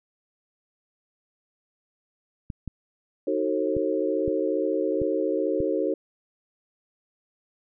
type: clicks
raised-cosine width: 5 ms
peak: -20 dBFS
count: 6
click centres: 2.502 / 2.677 / 3.767 / 4.279 / 5.017 / 5.604 s
type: chord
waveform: sine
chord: D# diminished seventh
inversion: none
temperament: just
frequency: 311.1 / 373.4 / 448 / 537.6 Hz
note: D#4 / F#4 / A4 / C5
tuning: 0 / +16 / +31 / +47 cents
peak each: -28 dBFS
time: 3.27-5.94 s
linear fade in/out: 5 ms
effects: none

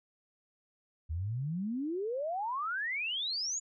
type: exponential sweep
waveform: sine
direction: up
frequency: 74.8 to 7040 Hz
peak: -32 dBFS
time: 1.09-3.6 s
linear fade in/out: 20 ms
effects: none

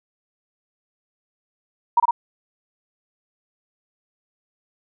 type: tone with echo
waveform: sine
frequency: 947 Hz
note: A#5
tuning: 27 cents sharp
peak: -11 dBFS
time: 1.97-2 s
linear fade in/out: 5 ms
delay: 55 ms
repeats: 2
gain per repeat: -2 dB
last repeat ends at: 2.11 s
effects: none

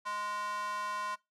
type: tone with high-pass filter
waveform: square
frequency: 207.7 Hz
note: G#3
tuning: in tune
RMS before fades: -37 dBFS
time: 0.05-1.16 s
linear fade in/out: 20 ms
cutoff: 1100 Hz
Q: 4.4
effects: noise-tail reverb RT60 0.2 s tail -20 dB re dry + low-pass 9000 Hz 12 dB/octave

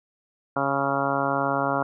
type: harmonic tone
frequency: 138.59 Hz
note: C#3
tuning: in tune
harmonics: 1 / 2 / 3 / 4 / 5 / 6 / 7 / 8 / 9 / 10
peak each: -34 / -30 / -34 / -29 / -29 / -31 / -31 / -31 / -33 / -30 dBFS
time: 0.56-1.83 s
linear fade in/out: 5 ms
effects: none

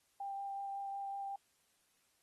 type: tone with vibrato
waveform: sine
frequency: 792 Hz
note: G5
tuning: 18 cents sharp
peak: -39 dBFS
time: 0.2-1.36 s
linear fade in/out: 5 ms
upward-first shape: sine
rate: 5.4 Hz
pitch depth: 9 cents each way
effects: white hiss -75 dBFS RMS until 2.22 s + AAC 32 kbps

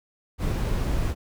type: noise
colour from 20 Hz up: brown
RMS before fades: -25 dBFS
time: 0.38-1.15 s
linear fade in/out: 50 ms
effects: none

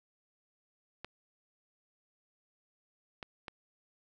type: clicks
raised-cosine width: 0.3 ms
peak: -25 dBFS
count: 3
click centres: 1.046 / 3.228 / 3.482 s
effects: none

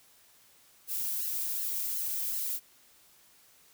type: noise with flanger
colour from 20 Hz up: violet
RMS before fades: -33 dBFS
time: 0.87-2.6 s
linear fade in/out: 50 ms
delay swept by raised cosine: 0.83 to 2.33 ms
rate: 2.7 Hz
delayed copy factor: -0.6
effects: white hiss -61 dBFS RMS until 3.73 s

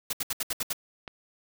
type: noise bursts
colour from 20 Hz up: white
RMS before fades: -30 dBFS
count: 7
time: 0.1-0.731 s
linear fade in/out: 5 ms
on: 31 ms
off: 69 ms
type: click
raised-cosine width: 0.3 ms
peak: -22 dBFS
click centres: 1.078 s
effects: none

